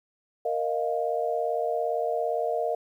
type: chord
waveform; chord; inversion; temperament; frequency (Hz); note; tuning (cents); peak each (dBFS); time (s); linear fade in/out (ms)
sine; Bb suspended fourth; none; just; 466.2 / 621.6 / 699.2; Bb4 / Eb5 / F5; 0 / -2 / +2; -29; 0.45-2.75; 5
effects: 10-bit